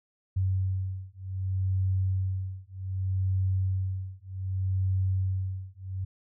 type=beating tone pair; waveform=sine; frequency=94.2 / 94.85 Hz; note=F#2 / F#2; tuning=+32 / +43 cents; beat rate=0.65 Hz; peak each=-29 dBFS; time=0.36-6.05 s; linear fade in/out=10 ms; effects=none